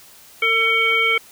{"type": "harmonic tone with a mistuned harmonic", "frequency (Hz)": 448, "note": "A4", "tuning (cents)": 31, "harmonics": [1, 3, 5, 7], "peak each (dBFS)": [-25, -23, -16, -24], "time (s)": [0.42, 1.18], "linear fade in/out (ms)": 5, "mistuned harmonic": 1, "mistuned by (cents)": 24, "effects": ["white hiss -46 dBFS RMS until 1.31 s"]}